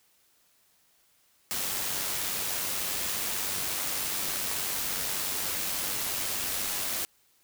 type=noise with amplitude modulation; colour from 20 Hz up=white; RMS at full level=-30 dBFS; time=1.51-7.05 s; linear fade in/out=0 ms; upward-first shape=sine; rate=96.6 Hz; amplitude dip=30%; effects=white hiss -66 dBFS RMS until 7.43 s